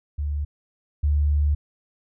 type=tone pair in turn; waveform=sine; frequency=73.1 / 73.41 Hz; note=D2 / D2; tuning=-7 / 0 cents; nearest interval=unison; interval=7 cents; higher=second; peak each=-23 / -17 dBFS; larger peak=second; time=0.18-0.45 / 1.03-1.55 s; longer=second; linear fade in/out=10 ms; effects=none